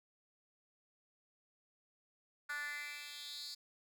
10% pulse tone with high-pass filter sweep, 292.1 Hz, D4, 9 cents flat, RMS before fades -45 dBFS, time 2.49-3.55 s, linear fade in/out 10 ms, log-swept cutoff 1500 to 4700 Hz, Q 4.6, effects none

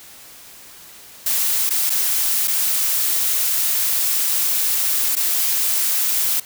blue noise with dropouts, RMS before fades -19 dBFS, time 1.26-6.4 s, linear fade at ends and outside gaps 5 ms, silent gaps 1.694-1.705 / 1.897-1.901 / 2.475-2.479 / 5.154-5.165 s, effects white hiss -42 dBFS RMS until 6.45 s

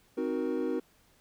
triangle chord, C half-diminished seventh, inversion none, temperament equal with one note detuned, 261.6 / 311.1 / 370 / 471 Hz, C4 / Eb4 / Gb4 / Bb4, 0 / 0 / 0 / +18 cents, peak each -32 dBFS, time 0.17-0.8 s, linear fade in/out 10 ms, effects tanh soft clip ceiling -18 dBFS + pink hiss -65 dBFS RMS until 1.2 s

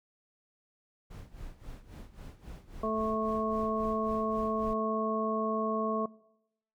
brown noise with tremolo, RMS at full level -43 dBFS, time 1.1-4.74 s, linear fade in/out 10 ms, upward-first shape sine, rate 3.7 Hz, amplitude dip 80%
harmonic tone, 219.2 Hz, A3, 6 cents flat, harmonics 1 / 2 / 3 / 5, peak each -34 / -34 / -34 / -34 dBFS, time 2.83-6.06 s, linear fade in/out 5 ms
effects noise-tail reverb RT60 0.8 s tail -22 dB re dry

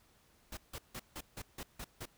pink noise bursts, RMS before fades -44 dBFS, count 8, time 0.52-2.056 s, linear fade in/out 5 ms, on 52 ms, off 160 ms, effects pink hiss -68 dBFS RMS until 2.17 s

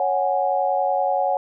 sine chord, C# suspended fourth, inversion none, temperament equal, 554.4 / 740 / 830.6 Hz, C#5 / F#5 / G#5, 0 / 0 / 0 cents, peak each -23 / -21 / -24 dBFS, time 0-1.37 s, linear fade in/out 2 ms, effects none

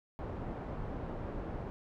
pink low-pass noise, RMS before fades -40 dBFS, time 0.19-1.7 s, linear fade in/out 0 ms, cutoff 850 Hz, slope 12 dB/octave, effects none

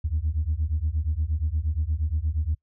sine beating tone pair, 73.42 / 81.92 Hz, D2 / E2, 0 / -10 cents, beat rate 8.5 Hz, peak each -25 dBFS, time 0.04-2.55 s, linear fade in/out 10 ms, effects noise-tail reverb RT60 0.1 s tail -25 dB re dry + tanh soft clip ceiling -17 dBFS

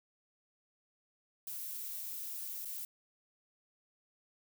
violet noise with dropouts, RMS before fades -42 dBFS, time 1.47-2.85 s, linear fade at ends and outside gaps 2 ms, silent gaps 2.649-2.655 s, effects none

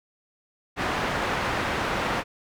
white low-pass noise, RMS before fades -27 dBFS, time 0.76-2.24 s, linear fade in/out 50 ms, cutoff 1600 Hz, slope 12 dB/octave, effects none

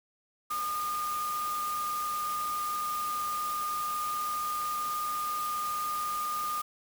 sine tone in noise, 1218 Hz, D#6, 37 cents flat, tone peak -30 dBFS, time 0.5-6.62 s, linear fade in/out 10 ms, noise white, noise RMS -41 dBFS, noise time 0.5-6.62 s, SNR +8 dB, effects none

